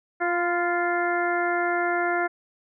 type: harmonic tone with a mistuned harmonic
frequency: 349.2 Hz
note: F4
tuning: in tune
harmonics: 1 / 2 / 3 / 4 / 5 / 6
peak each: -27 / -26 / -34 / -28 / -31 / -34 dBFS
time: 0.2-2.28 s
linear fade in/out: 20 ms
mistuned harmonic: 3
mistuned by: -25 cents
effects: none